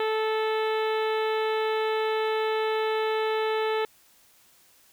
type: harmonic tone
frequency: 437.3 Hz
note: A4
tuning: 11 cents flat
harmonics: 1 / 2 / 3 / 4 / 5 / 6 / 7 / 8 / 9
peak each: -25 / -31 / -35 / -37 / -39 / -41 / -42 / -43 / -44 dBFS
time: 0-3.85 s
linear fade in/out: 2 ms
effects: white hiss -59 dBFS RMS until 4.92 s